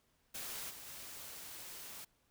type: noise with level steps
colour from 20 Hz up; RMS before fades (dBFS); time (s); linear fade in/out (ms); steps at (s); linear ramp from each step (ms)
white; -44 / -51 / -49; 0.34-2.05; 10; 0.69 / 0.86; 20
effects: pink hiss -75 dBFS RMS until 2.3 s